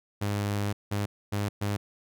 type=tone bursts at uneven times; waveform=sawtooth; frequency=102.2 Hz; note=G#2; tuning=27 cents flat; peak=-23 dBFS; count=4; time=0.21-0.73 / 0.91-1.06 / 1.32-1.49 / 1.61-1.77 s; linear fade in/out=10 ms; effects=none